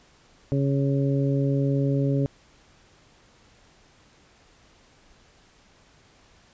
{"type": "harmonic tone", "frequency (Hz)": 138.5, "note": "C#3", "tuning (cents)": -1, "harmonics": [1, 2, 3, 4], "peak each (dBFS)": [-22, -26, -30, -32], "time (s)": [0.52, 2.26], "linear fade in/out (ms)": 0, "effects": ["pink hiss -57 dBFS RMS until 6.53 s", "resampled to 16000 Hz"]}